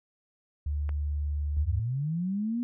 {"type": "tone", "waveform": "sine", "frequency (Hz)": 73.42, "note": "D2", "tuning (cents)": 0, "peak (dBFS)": -27, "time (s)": [0.66, 1.8], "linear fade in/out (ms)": 5}
{"type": "click", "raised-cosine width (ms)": 0.5, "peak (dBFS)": -27, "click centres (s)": 0.892}
{"type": "linear sweep", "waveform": "sine", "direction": "up", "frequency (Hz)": [69.3, 245.3], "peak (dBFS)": -27, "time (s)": [1.57, 2.63], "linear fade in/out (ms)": 0}
{"effects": []}